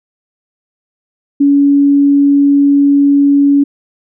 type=tone; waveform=sine; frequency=282.6 Hz; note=C#4; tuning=34 cents sharp; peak=-5 dBFS; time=1.4-3.64 s; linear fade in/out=10 ms; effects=none